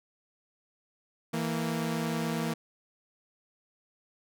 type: tone pair together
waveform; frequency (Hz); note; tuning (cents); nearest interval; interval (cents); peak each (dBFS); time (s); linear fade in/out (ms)
sawtooth; 163.74 / 230.9; E3 / A#3; -11 / -16; tritone; 595; -28; 1.33-2.54; 10
effects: none